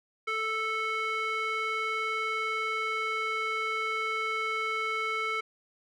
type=tone with band-pass filter; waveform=square; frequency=439.9 Hz; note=A4; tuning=in tune; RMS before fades=-31 dBFS; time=0.27-5.41 s; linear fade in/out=10 ms; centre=1800 Hz; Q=8.9; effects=none